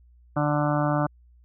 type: harmonic tone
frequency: 147.8 Hz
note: D3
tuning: 11 cents sharp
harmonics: 1 / 2 / 4 / 5 / 6 / 7 / 8 / 9 / 10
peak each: -25 / -27 / -28 / -31 / -33 / -36 / -32 / -35 / -37 dBFS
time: 0.36-1.07 s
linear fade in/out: 10 ms
effects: added 60 Hz sine -52 dBFS peak until 1.44 s